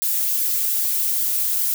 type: noise with flanger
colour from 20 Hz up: violet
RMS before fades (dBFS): -21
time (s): 0.02-1.74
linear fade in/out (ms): 0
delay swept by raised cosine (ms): 0.73 to 6.63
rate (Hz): 2.5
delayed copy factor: -0.75
effects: none